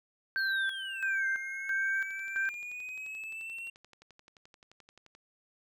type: tone with tremolo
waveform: sine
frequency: 1568 Hz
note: G6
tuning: in tune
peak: -28 dBFS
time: 0.36-2.49 s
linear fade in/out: 0 ms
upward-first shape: square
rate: 1.5 Hz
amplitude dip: 70%
type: exponential two-way sweep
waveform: triangle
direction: down then up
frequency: 4435 to 2093 to 2745 Hz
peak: -37 dBFS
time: 0.37-3.7 s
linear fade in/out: 5 ms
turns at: 1.27 s
type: click train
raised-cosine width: 0.2 ms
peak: -38 dBFS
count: 37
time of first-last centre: 2.02-5.15 s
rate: 11.5 Hz
effects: none